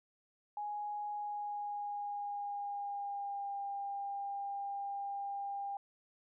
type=tone with pitch glide; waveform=sine; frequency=830.6 to 800 Hz; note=G#5 to G5; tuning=0 to +35 cents; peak=-37 dBFS; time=0.57-5.77 s; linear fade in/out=2 ms; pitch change=-65 cents; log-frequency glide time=1.11-3.59 s; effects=none